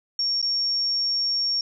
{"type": "tone with dropouts", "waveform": "sine", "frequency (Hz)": 5520, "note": "F8", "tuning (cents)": -21, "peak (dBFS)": -21, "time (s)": [0.19, 1.61], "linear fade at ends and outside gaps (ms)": 2, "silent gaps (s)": [0.417, 0.426], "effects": []}